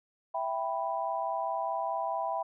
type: chord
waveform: sine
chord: E minor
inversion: none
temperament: equal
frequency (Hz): 659.3 / 784 / 987.8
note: E5 / G5 / B5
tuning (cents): 0 / 0 / 0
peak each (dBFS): -34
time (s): 0.34-2.43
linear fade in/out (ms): 10
effects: none